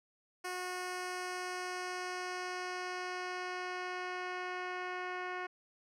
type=tone with low-pass filter sweep; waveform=10% pulse; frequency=363.6 Hz; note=F#4; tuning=30 cents flat; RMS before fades=-40 dBFS; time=0.44-5.47 s; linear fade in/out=10 ms; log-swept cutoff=11000 to 2400 Hz; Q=0.96; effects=none